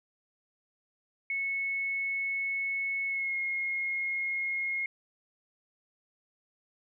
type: tone with pitch glide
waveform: sine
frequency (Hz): 2200 to 2153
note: C#7 to C7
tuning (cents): -14 to +49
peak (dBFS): -29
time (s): 1.3-4.86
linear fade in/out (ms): 2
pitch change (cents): -37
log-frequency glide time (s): 3.07-3.36
effects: none